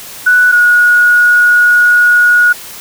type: tone pair in turn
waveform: sine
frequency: 1480 / 1451.2 Hz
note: F#6 / F#6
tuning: 0 / -34 cents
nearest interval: unison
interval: 34 cents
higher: first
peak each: -4 dBFS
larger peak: neither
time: 0.26-0.52 / 0.52-2.53 s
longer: second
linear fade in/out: 10 ms
effects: white hiss -29 dBFS RMS until 2.8 s